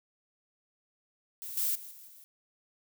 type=noise with level steps; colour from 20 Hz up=violet; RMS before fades=-41 / -30 / -46 / -51 / -54 dBFS; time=1.42-2.24 s; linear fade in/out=0 ms; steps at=1.57 / 1.75 / 1.91 / 2.07 s; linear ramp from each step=5 ms; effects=none